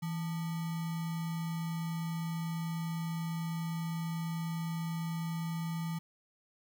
sine tone with sample-and-hold, 164.7 Hz, E3, 1 cent flat, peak -33 dBFS, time 0.02-5.99 s, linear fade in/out 10 ms, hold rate 1050 Hz, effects none

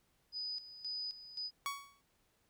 sine tone with tremolo, 4978 Hz, D#8, in tune, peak -38 dBFS, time 0.32-1.51 s, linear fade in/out 50 ms, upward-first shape square, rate 1.9 Hz, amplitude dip 75%
sawtooth tone with exponential decay, 1121 Hz, C#6, 19 cents sharp, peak -30 dBFS, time 1.66-2.01 s, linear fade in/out 0 ms, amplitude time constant 76 ms
effects pink hiss -75 dBFS RMS until 2.49 s

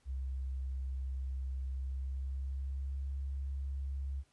sine tone with pitch glide, 65.8 to 68.28 Hz, C2 to C#2, +10 to -26 cents, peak -35 dBFS, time 0.05-4.24 s, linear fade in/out 50 ms, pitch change +64 cents, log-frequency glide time 1.71-3.07 s, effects pink hiss -72 dBFS RMS until 4.32 s + resampled to 24000 Hz

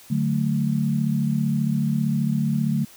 sine chord, D major, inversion none, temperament equal, 146.83 / 185 / 220 Hz, D3 / F#3 / A3, 0 / 0 / 0 cents, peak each -23 / -26 / -23 dBFS, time 0.1-2.85 s, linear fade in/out 10 ms, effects white hiss -48 dBFS RMS until 2.96 s

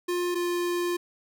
square tone pair in turn, 353.5 / 350.5 Hz, F4 / F4, +21 / +6 cents, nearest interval unison, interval 15 cents, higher first, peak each -26 dBFS, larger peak neither, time 0.08-0.35 / 0.35-0.97 s, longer second, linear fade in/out 10 ms, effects none

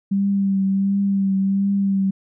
sine tone with vibrato, 196 Hz, G3, in tune, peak -16 dBFS, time 0.11-2.11 s, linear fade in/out 10 ms, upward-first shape triangle, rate 1.4 Hz, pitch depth 31 cents each way, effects none

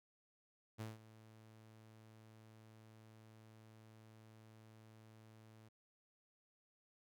sawtooth tone with ADSR envelope, 110 Hz, A2, in tune, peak -39 dBFS, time 0.78-5.69 s, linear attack 27 ms, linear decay 170 ms, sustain -17 dB, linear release 13 ms, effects none

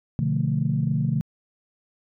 sine chord, B half-diminished seventh, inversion none, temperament equal, 123.47 / 146.83 / 174.61 / 220 Hz, B2 / D3 / F3 / A3, 0 / 0 / 0 / 0 cents, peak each -26 / -23 / -28 / -28 dBFS, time 0.19-1.21 s, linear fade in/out 0 ms, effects tanh soft clip ceiling -10 dBFS

